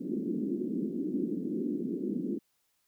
white band-pass noise, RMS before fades -33 dBFS, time 0-2.39 s, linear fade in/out 20 ms, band 190 to 360 Hz, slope 48 dB/octave, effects white hiss -75 dBFS RMS until 2.87 s

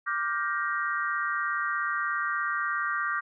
sine chord, G minor seventh, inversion second, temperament just, 1176 / 1411.2 / 1568 / 1881.6 Hz, D6 / F6 / G6 / Bb6, +2 / +18 / 0 / +16 cents, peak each -30 / -33 / -32 / -34 dBFS, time 0.06-3.21 s, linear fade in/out 20 ms, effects none

